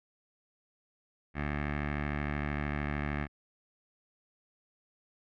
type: tone with low-pass filter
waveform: 15% pulse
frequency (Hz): 73.2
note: D2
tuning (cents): -5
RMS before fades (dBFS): -34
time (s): 1.34-3.28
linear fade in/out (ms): 50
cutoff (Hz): 2000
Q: 3.6
effects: none